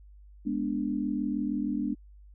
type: chord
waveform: sine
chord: G# diminished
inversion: none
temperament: equal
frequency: 207.7 / 246.9 / 293.7 Hz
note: G#3 / B3 / D4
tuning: 0 / 0 / 0 cents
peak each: -32 / -32 / -31 dBFS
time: 0.45-1.95 s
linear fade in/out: 20 ms
effects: added 50 Hz sine -49 dBFS peak until 2.34 s